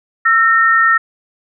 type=tone pair together; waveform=sine; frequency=1335 / 1836.2 Hz; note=E6 / A#6; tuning=+22 / -27 cents; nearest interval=tritone; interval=551 cents; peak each=-11 dBFS; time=0.25-0.98 s; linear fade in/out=10 ms; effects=none